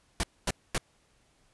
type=noise bursts; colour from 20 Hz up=pink; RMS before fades=-28 dBFS; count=3; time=0.2-0.779 s; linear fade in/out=0 ms; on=33 ms; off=240 ms; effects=pink hiss -67 dBFS RMS until 1.53 s + resampled to 24000 Hz